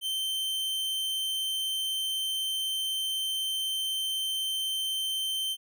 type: tone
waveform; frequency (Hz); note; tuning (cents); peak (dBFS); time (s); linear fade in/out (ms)
45% pulse; 3108; G7; -16; -28; 0.01-5.57; 50
effects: none